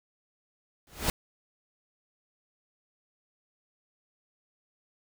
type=noise with exponential growth; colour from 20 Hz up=pink; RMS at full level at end=-23 dBFS; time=0.87-1.1 s; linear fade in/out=1 ms; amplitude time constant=49 ms; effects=none